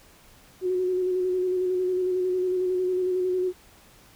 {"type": "tone with vibrato", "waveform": "sine", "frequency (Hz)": 366.9, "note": "F#4", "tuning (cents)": -15, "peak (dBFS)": -22, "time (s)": [0.61, 3.53], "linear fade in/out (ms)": 50, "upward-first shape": "square", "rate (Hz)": 11, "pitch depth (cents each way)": 21, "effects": ["pink hiss -54 dBFS RMS until 4.15 s"]}